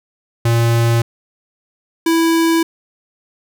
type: tone pair in turn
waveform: square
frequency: 116.54 / 329.6 Hz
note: A#2 / E4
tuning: 0 / 0 cents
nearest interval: octave + tritone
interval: 1800 cents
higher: second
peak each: -12 dBFS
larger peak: neither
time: 0.45-1.02 / 2.06-2.63 s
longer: neither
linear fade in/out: 5 ms
effects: none